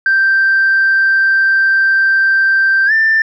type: tone with pitch glide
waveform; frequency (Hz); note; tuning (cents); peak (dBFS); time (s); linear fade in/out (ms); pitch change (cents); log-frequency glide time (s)
sine; 1568 to 1780.5; G6 to A6; 0 to +20; -7; 0.06-3.22; 2; +220; 2.86-2.92
effects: tanh soft clip ceiling -5 dBFS